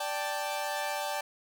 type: chord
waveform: sawtooth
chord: D suspended fourth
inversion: none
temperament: equal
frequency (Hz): 587.3 / 784 / 880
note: D5 / G5 / A5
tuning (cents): 0 / 0 / 0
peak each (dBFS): -32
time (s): 0-1.21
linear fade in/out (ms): 5
effects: none